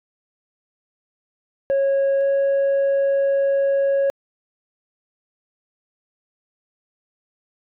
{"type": "tone pair in turn", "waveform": "sine", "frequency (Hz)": [549, 552.2], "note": ["C#5", "C#5"], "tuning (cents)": [-17, -7], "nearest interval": "unison", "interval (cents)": 10, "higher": "second", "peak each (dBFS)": -13, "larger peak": "neither", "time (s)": [[1.7, 2.21], [2.21, 4.1]], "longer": "second", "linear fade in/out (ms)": 0, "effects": ["tanh soft clip ceiling -15 dBFS"]}